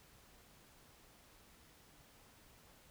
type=silence; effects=pink hiss -64 dBFS RMS until 2.9 s